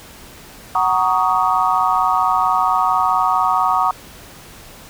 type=chord; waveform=sine; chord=D# minor seventh; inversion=first; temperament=just; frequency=746.7 / 933.4 / 1120.1 / 1244.5 Hz; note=F#5 / A#5 / C#6 / D#6; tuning=+16 / +2 / +18 / 0 cents; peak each=-19 dBFS; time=0.75-3.91 s; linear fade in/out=2 ms; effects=pink hiss -40 dBFS RMS until 4.89 s